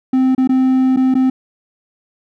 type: tone with dropouts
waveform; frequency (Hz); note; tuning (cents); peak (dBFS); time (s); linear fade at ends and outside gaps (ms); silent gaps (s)
triangle; 260; C4; -11; -8; 0.13-1.3; 5; 0.35-0.379 / 0.475-0.492 / 0.963-0.97 / 1.142-1.151
effects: none